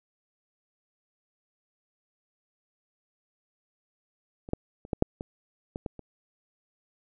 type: clicks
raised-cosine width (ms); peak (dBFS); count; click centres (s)
2; -28 / -12 / -30 / -14 / -6 / -21 / -20 / -19 / -28; 9; 4.489 / 4.534 / 4.851 / 4.932 / 5.024 / 5.209 / 5.759 / 5.862 / 5.993
effects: none